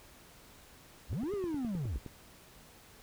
triangle linear two-way sweep, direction up then down, 43.65 to 422.4 to 43.65 Hz, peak -31 dBFS, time 1.09-1.99 s, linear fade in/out 20 ms, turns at 1.33 s
click train, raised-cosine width 3 ms, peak -30 dBFS, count 10, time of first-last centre 1.13-2.063 s, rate 9.65 Hz
effects pink hiss -57 dBFS RMS until 3.02 s

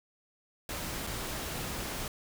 pink noise with dropouts, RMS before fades -37 dBFS, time 0.69-2.08 s, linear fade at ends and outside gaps 2 ms, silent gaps 1.068-1.071 s, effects none

